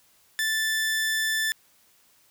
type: tone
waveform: sawtooth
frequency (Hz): 1760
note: A6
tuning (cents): 0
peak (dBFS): -20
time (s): 0.39-1.52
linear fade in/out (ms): 0
effects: white hiss -61 dBFS RMS until 2.3 s